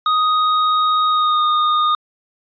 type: tone with pitch glide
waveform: square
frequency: 1248 to 1227.3 Hz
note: D#6 to D#6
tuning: +5 to -24 cents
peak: -14 dBFS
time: 0.06-1.95 s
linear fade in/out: 2 ms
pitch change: -29 cents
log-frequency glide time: 1.08-1.43 s
effects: resampled to 11025 Hz